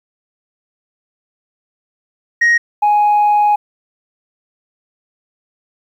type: tone pair in turn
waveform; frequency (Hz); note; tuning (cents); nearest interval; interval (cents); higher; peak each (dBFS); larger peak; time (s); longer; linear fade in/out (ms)
sine; 1878 / 832.7; A#6 / G#5; +12 / +4; octave + major second; 1408; first; -6 / -7; first; 2.41-2.58 / 2.82-3.56; second; 10
effects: tanh soft clip ceiling -7 dBFS + 8-bit